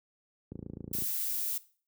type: click train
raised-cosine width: 3 ms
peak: -27 dBFS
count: 15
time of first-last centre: 0.52-1.022 s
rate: 27.9 Hz
type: noise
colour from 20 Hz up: violet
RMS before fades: -33 dBFS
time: 0.93-1.58 s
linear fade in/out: 5 ms
effects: noise-tail reverb RT60 0.4 s tail -18 dB re dry + high-pass 80 Hz 12 dB/octave